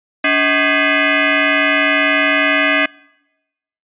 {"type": "tone with frequency modulation", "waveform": "sine", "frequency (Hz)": 174.9, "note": "F3", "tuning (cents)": 3, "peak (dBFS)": -11, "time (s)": [0.24, 2.86], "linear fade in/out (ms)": 5, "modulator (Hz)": 461, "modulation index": 5.5, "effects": ["noise-tail reverb RT60 1.0 s tail -26 dB re dry", "resampled to 8000 Hz"]}